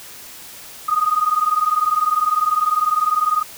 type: tone pair together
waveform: sine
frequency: 1229 / 1249 Hz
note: D#6 / D#6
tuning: -22 / +6 cents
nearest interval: unison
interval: 28 cents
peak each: -18 dBFS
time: 0.88-3.43 s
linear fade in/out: 10 ms
effects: white hiss -38 dBFS RMS until 3.57 s